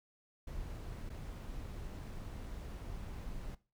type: noise with dropouts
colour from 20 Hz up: brown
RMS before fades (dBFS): -44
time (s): 0.47-3.55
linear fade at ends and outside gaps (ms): 5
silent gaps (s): 1.094-1.1
effects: noise-tail reverb RT60 0.3 s tail -18 dB re dry